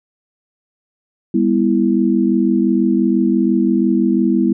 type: chord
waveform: sine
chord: E minor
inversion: first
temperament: equal with one note detuned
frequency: 201 / 246.9 / 329.6 Hz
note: G3 / B3 / E4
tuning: +44 / 0 / 0 cents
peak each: -16 dBFS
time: 1.34-4.53 s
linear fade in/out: 5 ms
effects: none